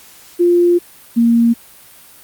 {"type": "tone pair in turn", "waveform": "sine", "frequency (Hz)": [349.2, 233.1], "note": ["F4", "A#3"], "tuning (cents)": [0, 0], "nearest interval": "perfect fifth", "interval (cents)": 700, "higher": "first", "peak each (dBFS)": -8, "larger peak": "neither", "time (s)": [[0.39, 0.79], [1.16, 1.54]], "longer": "first", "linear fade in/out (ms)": 20, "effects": ["white hiss -42 dBFS RMS until 2.23 s", "Opus 48 kbps"]}